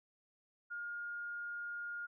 sine tone, 1420 Hz, F6, 28 cents sharp, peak -40 dBFS, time 0.7-2.07 s, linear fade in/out 20 ms, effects none

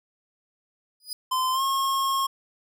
sawtooth tone with exponential growth, 4957 Hz, D#8, 7 cents flat, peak -24 dBFS, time 1-1.13 s, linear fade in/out 2 ms, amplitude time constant 28 ms
square tone with pitch glide, 1031 to 1082.3 Hz, C6 to C#6, -26 to -42 cents, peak -23 dBFS, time 1.31-2.27 s, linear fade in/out 10 ms, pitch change +84 cents, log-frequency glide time 1.52-1.62 s
effects none

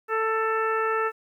harmonic tone, 442.9 Hz, A4, 11 cents sharp, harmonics 1 / 2 / 3 / 4 / 5 / 6, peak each -26 / -32 / -26 / -31 / -42 / -38 dBFS, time 0.08-1.12 s, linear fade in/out 50 ms, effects 10-bit

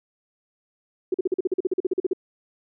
sine tone bursts, 370 Hz, F#4, in tune, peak -18 dBFS, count 16, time 1.12-2.133 s, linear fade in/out 5 ms, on 23 ms, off 43 ms, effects none

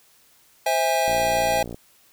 square chord, C augmented, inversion none, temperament just, 523.3 / 654.1 / 817.6 Hz, C5 / E5 / G#5, 0 / -14 / -27 cents, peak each -27 / -24 / -23 dBFS, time 0.66-1.63 s, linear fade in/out 5 ms
click train, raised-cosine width 2 ms, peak -21 dBFS, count 40, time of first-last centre 1.08-1.744 s, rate 58.7 Hz
effects white hiss -57 dBFS RMS until 2.12 s

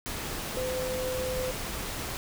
sine tone in noise, 511 Hz, C5, 41 cents flat, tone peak -30 dBFS, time 0.57-1.51 s, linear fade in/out 0 ms, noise pink, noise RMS -35 dBFS, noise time 0.06-2.17 s, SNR +2 dB, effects none

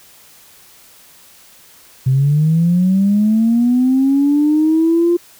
sine linear sweep, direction up, 127.9 to 349.2 Hz, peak -9 dBFS, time 2.06-5.17 s, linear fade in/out 10 ms, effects tanh soft clip ceiling -5 dBFS + white hiss -45 dBFS RMS until 5.39 s

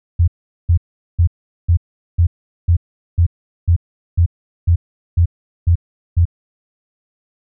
sine tone bursts, 85.6 Hz, F2, 34 cents flat, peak -8 dBFS, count 13, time 0.19-6.254 s, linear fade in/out 10 ms, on 88 ms, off 410 ms, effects none

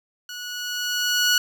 15% pulse tone with level ramp, 1464 Hz, F#6, 19 cents flat, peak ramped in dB -27 to -9 dBFS, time 0.29-1.38 s, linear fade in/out 2 ms, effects none

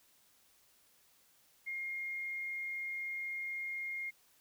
sine tone, 2132 Hz, C7, 32 cents sharp, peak -37 dBFS, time 1.66-4.11 s, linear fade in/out 20 ms, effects white hiss -68 dBFS RMS until 4.4 s

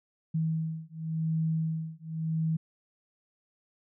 sine beating tone pair, 160 / 160.91 Hz, D#3 / E3, +49 / -41 cents, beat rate 0.91 Hz, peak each -31 dBFS, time 0.34-2.57 s, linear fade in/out 10 ms, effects none

